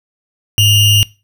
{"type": "ring-modulated tone", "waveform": "square", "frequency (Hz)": 1465, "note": "F#6", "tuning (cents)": -18, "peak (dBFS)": -5, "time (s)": [0.58, 1.03], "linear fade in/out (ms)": 0, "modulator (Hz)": 1360, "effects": ["noise-tail reverb RT60 0.3 s tail -22 dB re dry"]}